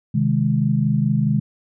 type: chord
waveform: sine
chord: Ab major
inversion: first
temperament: equal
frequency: 130.81 / 155.56 / 207.7 Hz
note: C3 / Eb3 / Ab3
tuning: 0 / 0 / 0 cents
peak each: -20 dBFS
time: 0.14-1.4 s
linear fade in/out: 10 ms
effects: none